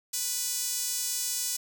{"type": "tone with high-pass filter", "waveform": "sawtooth", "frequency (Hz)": 493.9, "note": "B4", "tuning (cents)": 0, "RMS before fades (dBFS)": -31, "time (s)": [0.13, 1.57], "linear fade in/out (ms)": 10, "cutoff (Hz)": 6600, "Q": 1.4, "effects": ["9-bit"]}